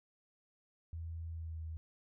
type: tone with pitch glide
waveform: sine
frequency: 82.41 to 80.2 Hz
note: E2 to E2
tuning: 0 to -47 cents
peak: -40 dBFS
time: 0.93-1.77 s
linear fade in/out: 0 ms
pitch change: -47 cents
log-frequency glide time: 1.31-1.61 s
effects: none